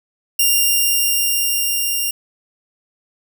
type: tone with level ramp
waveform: 5% pulse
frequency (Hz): 2794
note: F7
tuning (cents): 0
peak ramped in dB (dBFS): -3 to -9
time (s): 0.39-2.11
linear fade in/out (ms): 5
effects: none